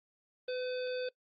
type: harmonic tone with a mistuned harmonic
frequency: 508 Hz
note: B4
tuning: 49 cents sharp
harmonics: 1 / 3 / 5 / 7 / 9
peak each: -34 / -46 / -48 / -49 / -50 dBFS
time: 0.48-1.09 s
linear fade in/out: 5 ms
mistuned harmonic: 1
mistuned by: -16 cents
effects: noise-tail reverb RT60 0.1 s tail -21 dB re dry + Opus 24 kbps